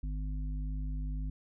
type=harmonic tone; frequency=51 Hz; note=G#1; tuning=31 cents flat; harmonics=1 / 3 / 5; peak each=-33 / -43 / -47 dBFS; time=0.03-1.3 s; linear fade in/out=5 ms; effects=none